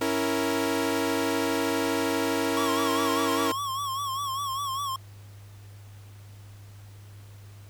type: chord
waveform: sawtooth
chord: A# diminished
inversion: first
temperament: equal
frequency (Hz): 277.2 / 329.6 / 466.2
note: C#4 / E4 / A#4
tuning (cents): 0 / 0 / 0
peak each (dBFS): -25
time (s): 0.01-3.52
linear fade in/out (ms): 5
type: tone with vibrato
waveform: square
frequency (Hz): 1100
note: C#6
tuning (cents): -14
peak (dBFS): -29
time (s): 2.57-4.96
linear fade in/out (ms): 2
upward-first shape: sine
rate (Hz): 5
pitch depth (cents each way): 81
effects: added 101 Hz sine -44 dBFS peak until 7.69 s + pink hiss -56 dBFS RMS until 7.69 s